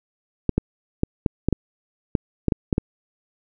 clicks, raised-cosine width 3 ms, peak -5 dBFS, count 11, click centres 0.493 / 0.58 / 1.034 / 1.262 / 1.486 / 1.527 / 2.152 / 2.483 / 2.522 / 2.728 / 2.781 s, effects none

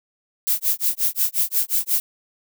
violet noise with tremolo, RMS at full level -18 dBFS, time 0.47-2 s, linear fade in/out 0 ms, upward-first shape sine, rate 5.6 Hz, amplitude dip 100%, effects none

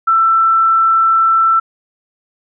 sine tone, 1334 Hz, E6, 20 cents sharp, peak -8 dBFS, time 0.07-1.6 s, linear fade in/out 10 ms, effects none

